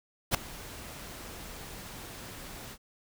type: noise with ADSR envelope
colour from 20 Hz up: pink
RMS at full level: -23 dBFS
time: 0.31-2.78 s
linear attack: 36 ms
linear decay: 4 ms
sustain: -21 dB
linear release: 61 ms
effects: none